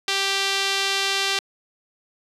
sawtooth tone with band-pass filter, 392 Hz, G4, in tune, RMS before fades -23 dBFS, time 0.08-1.39 s, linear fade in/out 2 ms, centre 3800 Hz, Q 1.3, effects resampled to 32000 Hz

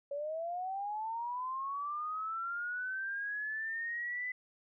sine linear sweep, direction up, 558 to 2011 Hz, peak -35 dBFS, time 0.11-4.32 s, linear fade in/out 5 ms, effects none

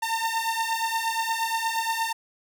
sawtooth beating tone pair, 902 / 910.5 Hz, A5 / A#5, +43 / -41 cents, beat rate 8.5 Hz, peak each -24 dBFS, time 0.02-2.13 s, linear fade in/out 10 ms, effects none

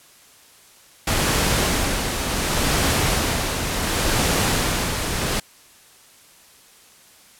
pink noise with tremolo, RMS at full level -19 dBFS, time 1.07-5.4 s, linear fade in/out 5 ms, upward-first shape sine, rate 0.69 Hz, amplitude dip 45%, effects white hiss -50 dBFS RMS until 7.39 s + low-pass 12000 Hz 12 dB/octave

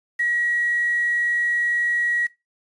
sine tone with quantisation, 1911 Hz, A#6, 43 cents sharp, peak -19 dBFS, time 0.19-2.27 s, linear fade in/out 10 ms, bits 7, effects noise-tail reverb RT60 0.2 s tail -19 dB re dry + resampled to 22050 Hz

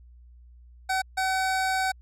25% pulse tone bursts at uneven times, 758 Hz, F#5, 42 cents sharp, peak -20 dBFS, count 2, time 0.89-1.02 / 1.17-1.92 s, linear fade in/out 10 ms, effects added 60 Hz sine -48 dBFS peak until 2.01 s + low-pass 11000 Hz 12 dB/octave

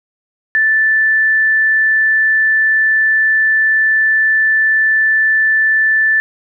sine tone, 1759 Hz, A6, 1 cent flat, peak -9 dBFS, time 0.55-6.2 s, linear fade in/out 0 ms, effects none

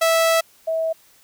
sawtooth / sine tone pair in turn, 656 / 647.7 Hz, E5 / E5, -9 / -31 cents, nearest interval unison, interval 22 cents, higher first, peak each -11 / -19 dBFS, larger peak first, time 0.01-0.41 / 0.67-0.93 s, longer first, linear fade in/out 10 ms, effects white hiss -54 dBFS RMS until 1.23 s

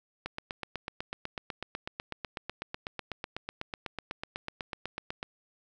click train, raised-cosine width 0.3 ms, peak -19 dBFS, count 41, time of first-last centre 0.26-5.229 s, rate 8.05 Hz, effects none

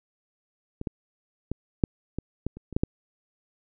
clicks, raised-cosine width 3 ms, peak -20 / -16 / -16 / -6 / -17 / -15 / -28 / -25 / -10 / -9 dBFS, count 10, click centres 0.814 / 0.872 / 1.516 / 1.838 / 2.186 / 2.466 / 2.57 / 2.727 / 2.765 / 2.835 s, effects none

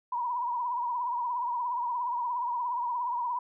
sine tone with vibrato, 970 Hz, B5, 31 cents flat, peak -28 dBFS, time 0.12-3.39 s, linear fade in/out 5 ms, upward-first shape triangle, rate 17 Hz, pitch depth 83 cents each way, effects none

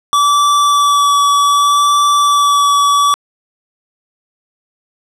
square tone with vibrato, 1152 Hz, D6, 34 cents flat, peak -9 dBFS, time 0.13-3.14 s, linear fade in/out 0 ms, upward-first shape sine, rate 0.65 Hz, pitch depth 14 cents each way, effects low-pass 10000 Hz 12 dB/octave

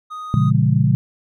triangle tone, 1244.5 Hz, D#6, in tune, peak -26 dBFS, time 0.1-0.51 s, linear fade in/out 20 ms
sine chord, A# diminished seventh, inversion none, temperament just, 116.54 / 139.85 / 167.82 / 201.4 Hz, A#2 / C#3 / E3 / G3, 0 / +16 / +31 / +47 cents, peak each -17 / -16 / -20 / -21 dBFS, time 0.34-0.95 s, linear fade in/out 0 ms
effects none

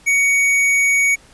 sine tone with tanh clipping, 2240 Hz, C#7, 18 cents sharp, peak -14 dBFS, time 0.06-1.16 s, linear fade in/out 20 ms, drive 16 dB, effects pink hiss -48 dBFS RMS until 1.33 s + resampled to 24000 Hz

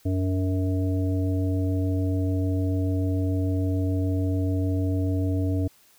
harmonic tone with a mistuned harmonic, 92.5 Hz, F#2, in tune, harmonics 1 / 3 / 5 / 7, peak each -23 / -27 / -36 / -37 dBFS, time 0.05-5.68 s, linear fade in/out 10 ms, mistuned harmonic 3, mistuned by +42 cents, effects white hiss -58 dBFS RMS until 5.98 s

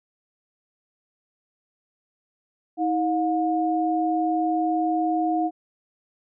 sine tone pair together, 319.5 / 717.3 Hz, D#4 / F5, +46 / +46 cents, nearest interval octave + major second, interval 1400 cents, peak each -23 dBFS, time 2.77-5.51 s, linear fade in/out 50 ms, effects none

